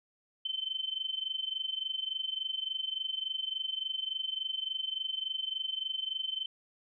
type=tone with amplitude modulation; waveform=sine; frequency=3079 Hz; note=G7; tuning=32 cents flat; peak=-29 dBFS; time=0.45-6.46 s; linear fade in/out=5 ms; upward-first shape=sine; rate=23.5 Hz; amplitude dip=85%; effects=none